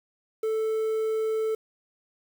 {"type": "tone with quantisation", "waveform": "triangle", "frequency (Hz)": 440, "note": "A4", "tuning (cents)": 0, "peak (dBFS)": -22, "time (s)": [0.43, 1.55], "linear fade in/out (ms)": 5, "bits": 8, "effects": []}